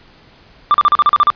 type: tone bursts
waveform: triangle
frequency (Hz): 1184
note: D6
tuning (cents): +14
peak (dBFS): -5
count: 9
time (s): 0.71-1.302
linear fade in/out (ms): 0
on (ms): 32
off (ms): 38
effects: pink hiss -46 dBFS RMS until 1.35 s + resampled to 11025 Hz